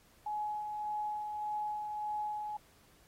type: tone with tremolo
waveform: sine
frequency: 843 Hz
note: G#5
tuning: 26 cents sharp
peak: -33 dBFS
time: 0.26-2.57 s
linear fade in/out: 5 ms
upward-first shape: sine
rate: 1.7 Hz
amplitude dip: 35%
effects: pink hiss -65 dBFS RMS until 3.07 s + AAC 48 kbps